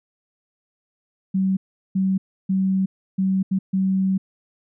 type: tone bursts at uneven times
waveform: sine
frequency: 190.6 Hz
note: G3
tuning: 48 cents flat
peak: -17 dBFS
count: 6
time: 1.34-1.57 / 1.95-2.18 / 2.49-2.86 / 3.18-3.43 / 3.51-3.59 / 3.73-4.18 s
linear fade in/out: 10 ms
effects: none